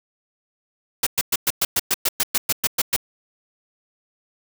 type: noise bursts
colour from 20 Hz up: white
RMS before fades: -19 dBFS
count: 14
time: 1.03-2.964 s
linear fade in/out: 5 ms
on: 36 ms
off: 110 ms
effects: none